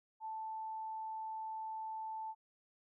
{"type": "tone", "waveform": "sine", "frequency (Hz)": 880, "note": "A5", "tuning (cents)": 0, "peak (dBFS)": -40, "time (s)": [0.2, 2.35], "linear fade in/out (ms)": 50, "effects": []}